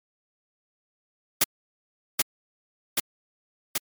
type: noise with echo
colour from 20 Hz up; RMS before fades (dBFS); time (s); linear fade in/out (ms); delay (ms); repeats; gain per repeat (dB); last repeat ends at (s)
white; -19; 1.41-1.44; 5; 780; 3; -2; 3.78
effects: MP3 96 kbps